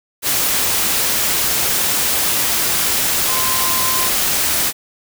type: tone in noise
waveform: sine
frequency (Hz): 1036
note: C6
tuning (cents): -17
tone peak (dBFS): -23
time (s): 3.27-4.1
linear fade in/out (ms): 50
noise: white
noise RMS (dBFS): -17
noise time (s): 0.22-4.73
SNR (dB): -9
effects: none